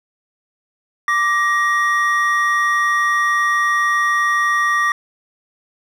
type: tone pair together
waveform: triangle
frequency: 1174.7 / 1883.7 Hz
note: D6 / A#6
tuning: 0 / +18 cents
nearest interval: minor sixth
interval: 818 cents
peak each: -15 dBFS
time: 1.08-4.92 s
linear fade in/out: 2 ms
effects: none